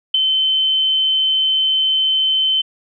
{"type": "tone with ADSR envelope", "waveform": "sine", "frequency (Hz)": 3073, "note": "G7", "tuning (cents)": -35, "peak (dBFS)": -8, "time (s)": [0.14, 2.62], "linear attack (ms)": 6, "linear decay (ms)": 8, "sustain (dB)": -5, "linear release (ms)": 13, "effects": []}